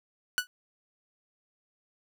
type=tone with exponential decay; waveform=sawtooth; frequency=1480 Hz; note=F#6; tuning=in tune; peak=-17 dBFS; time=0.38-0.47 s; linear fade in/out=0 ms; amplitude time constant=19 ms; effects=none